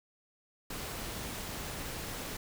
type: noise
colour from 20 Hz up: pink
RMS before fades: -40 dBFS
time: 0.7-2.37 s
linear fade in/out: 5 ms
effects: none